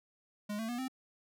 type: tone with pitch steps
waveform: square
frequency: 207.7 / 223.9 / 241.4 / 260.2 Hz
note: G#3 / A3 / B3 / C4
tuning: 0 / +30 / -39 / -9 cents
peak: -36 dBFS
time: 0.49-0.882 s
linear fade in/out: 10 ms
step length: 98 ms
effects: none